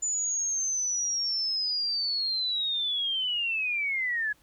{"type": "linear sweep", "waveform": "sine", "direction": "down", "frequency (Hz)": [7040, 1669], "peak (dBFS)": -26, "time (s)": [0.02, 4.33], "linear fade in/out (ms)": 10, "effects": ["pink hiss -63 dBFS RMS until 4.42 s"]}